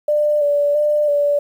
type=tone with vibrato; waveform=sine; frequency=587.3 Hz; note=D5; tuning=in tune; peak=-13 dBFS; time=0.08-1.39 s; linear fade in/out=5 ms; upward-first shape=square; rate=1.5 Hz; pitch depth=25 cents each way; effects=8-bit